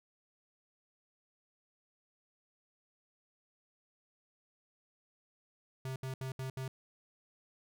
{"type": "tone bursts", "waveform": "square", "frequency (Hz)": 131.5, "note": "C3", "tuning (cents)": 9, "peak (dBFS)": -38, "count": 5, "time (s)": [5.85, 6.68], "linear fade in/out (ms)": 2, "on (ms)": 110, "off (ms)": 70, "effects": []}